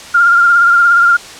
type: tone with vibrato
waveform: sine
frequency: 1396.9 Hz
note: F6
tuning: in tune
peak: -5 dBFS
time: 0.14-1.17 s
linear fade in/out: 10 ms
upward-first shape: triangle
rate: 17 Hz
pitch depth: 39 cents each way
effects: white hiss -31 dBFS RMS until 1.39 s + low-pass 7000 Hz 12 dB/octave